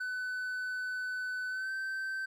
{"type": "tone with pitch glide", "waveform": "triangle", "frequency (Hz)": [1504, 1549.9], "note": ["F#6", "G6"], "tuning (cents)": [28, -20], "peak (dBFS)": -32, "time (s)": [0, 2.26], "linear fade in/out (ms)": 10, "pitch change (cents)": 52, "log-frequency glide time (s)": [1.48, 1.72], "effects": []}